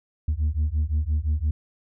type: beating tone pair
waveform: sine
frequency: 73.42 / 79.22 Hz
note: D2 / D#2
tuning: 0 / +32 cents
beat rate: 5.8 Hz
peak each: -22 dBFS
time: 0.28-1.51 s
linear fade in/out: 5 ms
effects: tanh soft clip ceiling -18 dBFS